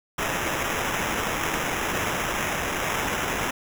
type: noise with sample-and-hold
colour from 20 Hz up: white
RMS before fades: -27 dBFS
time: 0.18-3.51 s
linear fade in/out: 5 ms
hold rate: 4410 Hz
effects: none